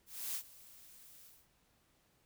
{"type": "noise with ADSR envelope", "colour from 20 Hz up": "blue", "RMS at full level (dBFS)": -38, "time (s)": [0.06, 1.48], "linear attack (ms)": 290, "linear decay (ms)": 75, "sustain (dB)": -20, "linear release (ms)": 230, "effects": ["pink hiss -73 dBFS RMS until 2.25 s"]}